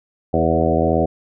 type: harmonic tone with a mistuned harmonic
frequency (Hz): 81.5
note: E2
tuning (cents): -19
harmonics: 1 / 2 / 3 / 4 / 5 / 6 / 7 / 8 / 9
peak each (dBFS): -23 / -23 / -23 / -23 / -23 / -23 / -23 / -23 / -23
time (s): 0.33-1.06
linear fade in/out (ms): 10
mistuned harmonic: 6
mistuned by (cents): +23
effects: none